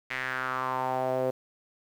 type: tone with band-pass filter sweep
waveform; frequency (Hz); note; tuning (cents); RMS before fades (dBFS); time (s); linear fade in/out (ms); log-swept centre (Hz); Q
sawtooth; 129.5; C3; -17; -30; 0.1-1.31; 10; 2100 to 510; 3.9
effects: 9-bit